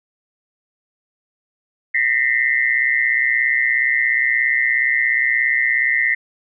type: tone cluster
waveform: sine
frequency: 1828 / 1970 / 2087 Hz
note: A#6 / B6 / C7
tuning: -34 / -5 / -5 cents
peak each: -19 dBFS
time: 1.94-6.15 s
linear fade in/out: 10 ms
effects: none